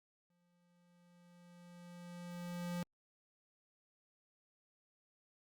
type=tone with exponential growth; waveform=square; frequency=175.1 Hz; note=F3; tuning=5 cents sharp; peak=-38 dBFS; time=0.3-2.83 s; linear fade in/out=2 ms; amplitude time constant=550 ms; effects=Opus 48 kbps